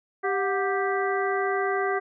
harmonic tone with a mistuned harmonic, 392.9 Hz, G4, 4 cents sharp, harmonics 1 / 2 / 3 / 4 / 5, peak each -26 / -29 / -31 / -32 / -33 dBFS, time 0.23-2 s, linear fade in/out 20 ms, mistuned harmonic 2, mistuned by -120 cents, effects none

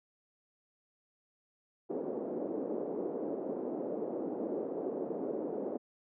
white band-pass noise, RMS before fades -37 dBFS, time 1.89-5.78 s, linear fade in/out 20 ms, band 250 to 500 Hz, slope 24 dB/octave, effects none

